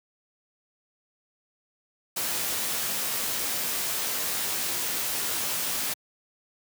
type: noise with comb filter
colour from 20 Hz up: white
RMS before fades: -29 dBFS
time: 2.16-5.94 s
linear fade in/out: 10 ms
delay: 16 ms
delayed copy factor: -0.5
effects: high-pass 100 Hz 12 dB/octave